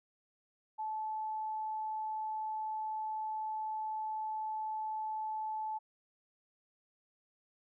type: tone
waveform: sine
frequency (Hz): 868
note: A5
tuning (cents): -24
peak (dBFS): -35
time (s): 0.78-5.79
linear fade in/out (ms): 20
effects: none